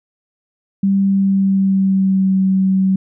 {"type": "tone with pitch glide", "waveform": "sine", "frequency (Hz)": [196, 190.42], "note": ["G3", "G3"], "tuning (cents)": [0, -50], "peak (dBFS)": -11, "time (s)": [0.83, 2.96], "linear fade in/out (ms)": 5, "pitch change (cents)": -50, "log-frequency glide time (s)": [1.01, 2.36], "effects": []}